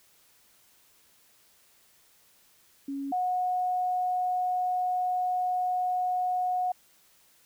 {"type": "tone pair in turn", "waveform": "sine", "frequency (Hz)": [277.2, 729.4], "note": ["C#4", "F#5"], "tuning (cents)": [0, -25], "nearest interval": "octave + perfect fourth", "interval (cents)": 1675, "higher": "second", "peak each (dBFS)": [-31, -25], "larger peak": "second", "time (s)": [[2.88, 3.12], [3.12, 6.72]], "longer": "second", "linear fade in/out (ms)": 5, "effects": ["white hiss -62 dBFS RMS until 7.45 s"]}